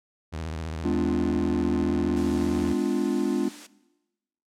sawtooth tone with vibrato, 79.9 Hz, D#2, 47 cents sharp, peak -27 dBFS, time 0.32-2.74 s, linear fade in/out 20 ms, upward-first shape sine, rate 15 Hz, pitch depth 110 cents each way
triangle chord, G# diminished seventh, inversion none, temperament equal with one note detuned, 207.7 / 253.2 / 293.7 / 349.2 Hz, G#3 / B3 / D4 / F4, 0 / +43 / 0 / 0 cents, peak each -27 / -26 / -25 / -26 dBFS, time 0.84-3.49 s, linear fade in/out 10 ms
white high-pass noise, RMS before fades -43 dBFS, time 2.16-3.67 s, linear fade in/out 10 ms, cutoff 390 Hz, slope 24 dB/octave
effects noise-tail reverb RT60 1.0 s tail -19 dB re dry + low-pass 8000 Hz 12 dB/octave

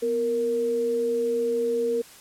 sine tone pair together, 247 / 466.2 Hz, B3 / A#4, 0 / 0 cents, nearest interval major seventh, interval 1100 cents, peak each -33 / -22 dBFS, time 0.02-2.02 s, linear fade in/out 10 ms, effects white hiss -48 dBFS RMS until 2.2 s + low-pass 12000 Hz 12 dB/octave

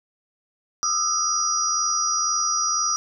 sine tone cluster, 1226 / 1308 / 4976 / 5780 Hz, D#6 / E6 / D#8 / F#8, -26 / -14 / -1 / -41 cents, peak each -28 / -27 / -30 / -22 dBFS, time 0.83-2.96 s, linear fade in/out 0 ms, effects none

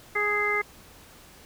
harmonic tone, 415.3 Hz, G#4, in tune, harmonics 1 / 2 / 3 / 4 / 5, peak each -30 / -36 / -30 / -33 / -25 dBFS, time 0.15-0.62 s, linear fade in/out 10 ms, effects pink hiss -51 dBFS RMS until 1.45 s

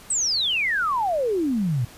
sine exponential sweep, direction down, 8370 to 113.1 Hz, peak -20 dBFS, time 0.1-1.85 s, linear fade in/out 5 ms, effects pink hiss -46 dBFS RMS until 1.97 s + resampled to 32000 Hz

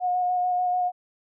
sine tone with vibrato, 723 Hz, F#5, 40 cents flat, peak -21 dBFS, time 0-0.92 s, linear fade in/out 50 ms, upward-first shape square, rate 6.8 Hz, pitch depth 12 cents each way, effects none

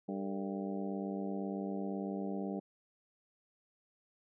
harmonic tone with a mistuned harmonic, 98 Hz, G2, in tune, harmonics 2 / 3 / 4 / 5 / 6 / 7 / 8, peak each -38 / -42 / -44 / -46 / -48 / -49 / -50 dBFS, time 0.08-2.6 s, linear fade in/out 10 ms, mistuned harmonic 5, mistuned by -110 cents, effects none

